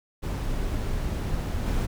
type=noise with level steps; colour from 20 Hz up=brown; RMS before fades=-28 / -25 dBFS; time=0.22-1.87 s; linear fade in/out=20 ms; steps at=1.66 s; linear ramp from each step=2 ms; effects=none